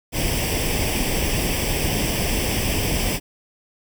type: noise with comb filter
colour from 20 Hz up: pink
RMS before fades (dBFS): -22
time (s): 0.12-3.2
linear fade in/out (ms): 50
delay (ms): 0.37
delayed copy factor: +0.75
effects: none